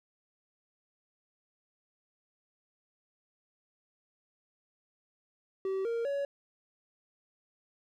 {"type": "tone with pitch steps", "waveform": "triangle", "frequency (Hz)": [383.8, 464.4, 561.9], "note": ["G4", "A#4", "C#5"], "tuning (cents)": [-37, -7, 23], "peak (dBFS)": -28, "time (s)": [5.65, 6.25], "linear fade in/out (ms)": 2, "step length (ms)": 200, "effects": []}